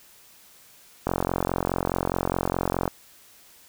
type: click train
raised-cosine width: 1 ms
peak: -9 dBFS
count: 82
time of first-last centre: 1.07-2.878 s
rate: 44.8 Hz
effects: white hiss -53 dBFS RMS until 3.68 s